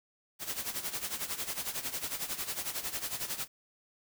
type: noise with tremolo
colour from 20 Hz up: white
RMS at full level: -34 dBFS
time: 0.39-3.48 s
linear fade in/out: 50 ms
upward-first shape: sine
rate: 11 Hz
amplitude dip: 75%
effects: none